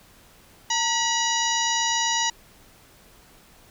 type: harmonic tone with a mistuned harmonic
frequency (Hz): 968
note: B5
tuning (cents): -35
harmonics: 1 / 2 / 3 / 4 / 5 / 6 / 7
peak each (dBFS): -26 / -29 / -29 / -30 / -33 / -28 / -30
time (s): 0.7-2.3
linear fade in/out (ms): 5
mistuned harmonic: 1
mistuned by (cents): -95
effects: pink hiss -53 dBFS RMS until 3.7 s